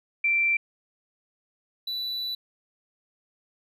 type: tone pair in turn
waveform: sine / triangle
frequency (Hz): 2349 / 3964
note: D7 / B7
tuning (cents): 0 / +6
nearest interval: major sixth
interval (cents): 906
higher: second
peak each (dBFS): -20 / -27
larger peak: first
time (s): 0.24-0.57 / 1.87-2.35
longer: second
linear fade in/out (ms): 5
effects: none